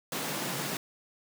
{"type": "high-pass noise", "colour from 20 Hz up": "pink", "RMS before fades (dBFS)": -34, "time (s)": [0.12, 0.77], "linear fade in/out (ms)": 2, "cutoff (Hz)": 130, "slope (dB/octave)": 96, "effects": []}